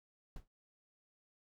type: noise with exponential decay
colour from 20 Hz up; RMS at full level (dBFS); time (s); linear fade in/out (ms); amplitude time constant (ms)
brown; -42; 0.36-0.48; 2; 24
effects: none